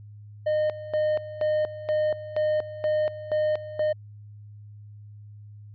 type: tone with tremolo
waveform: triangle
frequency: 612 Hz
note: D#5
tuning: 29 cents flat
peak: -19 dBFS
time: 0.46-3.93 s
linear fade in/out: 10 ms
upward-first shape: square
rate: 2.1 Hz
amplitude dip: 80%
effects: added 104 Hz sine -42 dBFS peak until 5.74 s + resampled to 11025 Hz